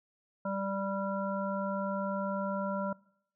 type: harmonic tone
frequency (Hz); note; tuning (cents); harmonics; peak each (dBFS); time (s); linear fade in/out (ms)
196; G3; 0; 1 / 3 / 5 / 7; -35 / -35 / -39 / -40; 0.45-2.93; 5
effects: noise-tail reverb RT60 0.7 s tail -23 dB re dry